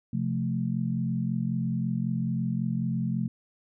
sine chord, F major, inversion second, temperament equal, 130.81 / 174.61 / 220 Hz, C3 / F3 / A3, 0 / 0 / 0 cents, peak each -30 dBFS, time 0.13-3.28 s, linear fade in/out 5 ms, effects none

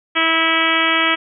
harmonic tone, 325.9 Hz, E4, 20 cents flat, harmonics 1 / 2 / 3 / 4 / 5 / 6 / 7 / 8 / 9 / 10, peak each -24 / -26 / -26 / -20 / -24 / -21 / -20 / -25 / -24 / -23 dBFS, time 0.15-1.16 s, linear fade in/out 20 ms, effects none

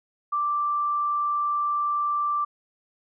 sine tone, 1174.7 Hz, D6, in tune, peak -22 dBFS, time 0.32-2.45 s, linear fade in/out 10 ms, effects none

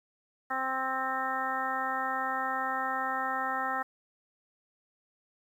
harmonic tone, 262.5 Hz, C4, 6 cents sharp, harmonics 1 / 2 / 3 / 4 / 5 / 6 / 7, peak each -43 / -42 / -34 / -37 / -34 / -41 / -36 dBFS, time 0.5-3.83 s, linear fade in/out 10 ms, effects 10-bit

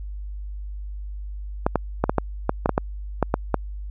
clicks, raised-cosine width 1 ms, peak -4 dBFS, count 12, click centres 1.665 / 1.757 / 2.04 / 2.095 / 2.183 / 2.494 / 2.659 / 2.693 / 2.779 / 3.227 / 3.341 / 3.543 s, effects added 50 Hz sine -30 dBFS peak until 3.9 s

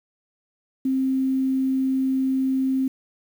sine tone with quantisation, 264.2 Hz, C4, 17 cents sharp, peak -19 dBFS, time 0.85-2.88 s, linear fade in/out 5 ms, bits 8, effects none

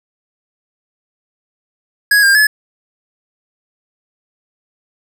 square tone with pitch steps, 1664 / 1603 / 1712 Hz, G#6 / G6 / A6, +3 / +38 / -48 cents, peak -8 dBFS, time 2.11-2.47 s, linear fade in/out 5 ms, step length 120 ms, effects none

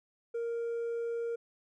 triangle tone with hard clipping, 466.2 Hz, A#4, in tune, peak -31 dBFS, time 0.34-1.36 s, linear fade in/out 10 ms, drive 1 dB, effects none

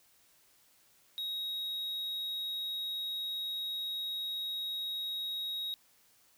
triangle tone, 3788 Hz, A#7, 27 cents sharp, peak -33 dBFS, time 1.18-5.74 s, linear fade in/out 0 ms, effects white hiss -66 dBFS RMS until 6.37 s

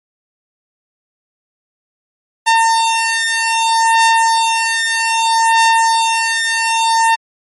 sawtooth beating tone pair, 907 / 907.63 Hz, A#5 / A#5, -48 / -46 cents, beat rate 0.63 Hz, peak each -10 dBFS, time 2.46-7.16 s, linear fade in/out 20 ms, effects MP3 48 kbps

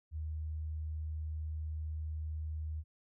sine tone, 77.78 Hz, D#2, in tune, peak -36 dBFS, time 0.11-2.84 s, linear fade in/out 50 ms, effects none

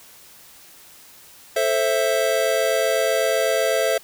square chord, A minor, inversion none, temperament just, 440 / 528 / 660 Hz, A4 / C5 / E5, 0 / +16 / +2 cents, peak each -25 / -23 / -22 dBFS, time 1.56-3.98 s, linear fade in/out 5 ms, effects white hiss -47 dBFS RMS until 4.03 s

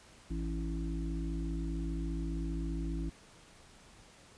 harmonic tone, 55 Hz, A1, in tune, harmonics 1 / 3 / 5 / 6, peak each -35 / -40 / -42 / -43 dBFS, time 0.3-3.1 s, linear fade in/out 10 ms, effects pink hiss -58 dBFS RMS until 4.37 s + resampled to 22050 Hz

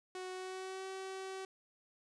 sawtooth tone with pitch glide, 370 to 381.5 Hz, F#4 to G4, 0 to -47 cents, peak -38 dBFS, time 0.15-1.45 s, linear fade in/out 2 ms, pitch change +53 cents, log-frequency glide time 0.31-0.86 s, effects resampled to 22050 Hz + 13-bit

